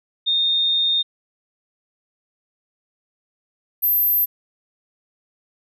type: tone pair in turn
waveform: sine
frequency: 3665 / 12328 Hz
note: A#7 / G9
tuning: -30 / -30 cents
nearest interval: octave + major sixth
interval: 2100 cents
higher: second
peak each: -16 / -15 dBFS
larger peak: second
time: 0.26-1.03 / 3.82-4.26 s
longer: first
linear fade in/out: 20 ms
effects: none